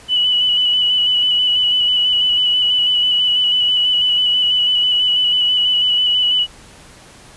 sine tone with vibrato, 2964 Hz, F#7, 2 cents sharp, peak -12 dBFS, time 0.08-6.47 s, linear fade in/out 50 ms, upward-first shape square, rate 6.1 Hz, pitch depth 19 cents each way, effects pink hiss -42 dBFS RMS until 7.36 s + resampled to 24000 Hz

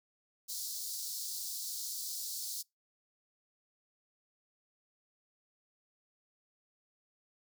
pink high-pass noise, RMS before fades -40 dBFS, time 0.48-2.63 s, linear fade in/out 20 ms, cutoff 4200 Hz, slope 48 dB/octave, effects noise-tail reverb RT60 0.2 s tail -26 dB re dry

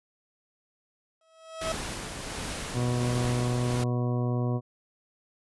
30% pulse tone with exponential growth, 646 Hz, E5, 35 cents flat, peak -24 dBFS, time 1.21-1.72 s, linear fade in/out 2 ms, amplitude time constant 110 ms
pink noise with tremolo, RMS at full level -34 dBFS, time 1.61-3.84 s, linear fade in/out 5 ms, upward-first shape sine, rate 1.4 Hz, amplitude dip 35%
harmonic tone, 122.5 Hz, B2, 14 cents flat, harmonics 1 / 2 / 3 / 4 / 5 / 6 / 8 / 9, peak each -26 / -32 / -36 / -38 / -40 / -42 / -44 / -45 dBFS, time 2.73-4.61 s, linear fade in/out 50 ms
effects resampled to 24000 Hz

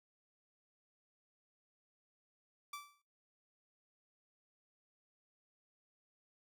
sawtooth tone with exponential decay, 1163 Hz, D6, 17 cents flat, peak -38 dBFS, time 2.73-3.02 s, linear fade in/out 5 ms, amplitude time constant 63 ms, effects noise-tail reverb RT60 0.5 s tail -26 dB re dry

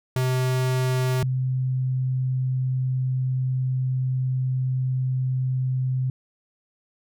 square / sine tone pair in turn, 128.5 / 129.24 Hz, C3 / C3, -31 / -21 cents, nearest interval unison, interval 10 cents, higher second, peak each -21 dBFS, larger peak neither, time 0.16-1.23 / 1.23-6.1 s, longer second, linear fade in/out 2 ms, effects none

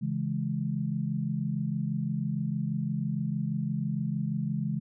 sine chord, C# minor, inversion none, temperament equal with one note detuned, 138.59 / 164.81 / 209.8 Hz, C#3 / E3 / G#3, 0 / 0 / +18 cents, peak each -32 dBFS, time 0.01-4.8 s, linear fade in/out 20 ms, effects none

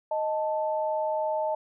sine tone pair together, 622.8 / 880 Hz, D#5 / A5, +2 / 0 cents, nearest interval tritone, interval 598 cents, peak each -27 / -29 dBFS, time 0.11-1.55 s, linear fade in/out 5 ms, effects none

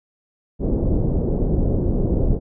pink low-pass noise, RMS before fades -19 dBFS, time 0.59-2.4 s, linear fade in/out 50 ms, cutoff 480 Hz, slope 24 dB/octave, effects none

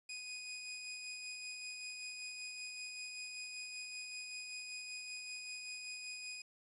20% pulse tone with tremolo, 2489 Hz, D#7, in tune, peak -38 dBFS, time 0.09-6.42 s, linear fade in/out 5 ms, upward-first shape sine, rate 5.2 Hz, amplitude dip 30%, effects resampled to 24000 Hz + 11-bit

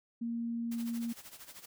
sine tone, 233.1 Hz, A#3, in tune, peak -33 dBFS, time 0.21-1.13 s, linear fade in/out 10 ms
white noise with tremolo, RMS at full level -48 dBFS, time 0.71-1.66 s, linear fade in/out 10 ms, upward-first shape sine, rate 13 Hz, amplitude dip 75%
effects none

